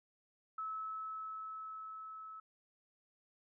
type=tone with level ramp; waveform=sine; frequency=1299 Hz; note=E6; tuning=26 cents flat; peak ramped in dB=-38 to -47 dBFS; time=0.58-2.4 s; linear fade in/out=5 ms; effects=none